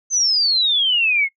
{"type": "exponential sweep", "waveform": "sine", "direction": "down", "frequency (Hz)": [6272, 2130], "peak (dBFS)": -14, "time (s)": [0.1, 1.29], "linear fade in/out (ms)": 50, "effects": ["noise-tail reverb RT60 0.1 s tail -23 dB re dry"]}